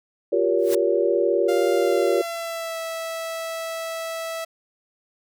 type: chord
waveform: sine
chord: G half-diminished seventh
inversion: third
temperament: just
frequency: 352.8 / 392 / 470.4 / 564.5 Hz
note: F4 / G4 / Bb4 / Db5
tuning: +18 / 0 / +16 / +31 cents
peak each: -23 dBFS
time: 0.32-2.22 s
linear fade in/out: 10 ms
type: noise with exponential growth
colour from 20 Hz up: white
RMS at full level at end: -26 dBFS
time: 0.58-0.75 s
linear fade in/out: 5 ms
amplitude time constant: 36 ms
type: tone with pitch glide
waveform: sawtooth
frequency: 698.5 to 655.5 Hz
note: F5 to E5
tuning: 0 to -10 cents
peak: -24 dBFS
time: 1.48-4.45 s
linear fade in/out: 10 ms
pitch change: -110 cents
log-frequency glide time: 1.75-2.78 s
effects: none